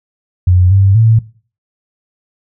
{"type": "tone with pitch steps", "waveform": "sine", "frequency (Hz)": [90.4, 97.7, 112.4], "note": ["F#2", "G2", "A2"], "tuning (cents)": [-40, -5, 37], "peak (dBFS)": -5, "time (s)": [0.47, 1.19], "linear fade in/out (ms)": 5, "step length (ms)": 240, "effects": ["noise-tail reverb RT60 0.4 s tail -19 dB re dry"]}